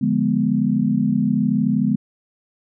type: chord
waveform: sine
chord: D diminished seventh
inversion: none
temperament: equal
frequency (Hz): 146.83 / 174.61 / 207.7 / 246.9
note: D3 / F3 / Ab3 / Cb4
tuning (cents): 0 / 0 / 0 / 0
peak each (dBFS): -24 / -25 / -19 / -20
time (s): 0.01-1.96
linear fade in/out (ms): 10
effects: none